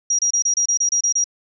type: tone bursts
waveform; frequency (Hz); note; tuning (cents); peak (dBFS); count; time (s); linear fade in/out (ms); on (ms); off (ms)
sine; 5720; F8; +41; -15; 10; 0.1-1.242; 5; 89; 28
effects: none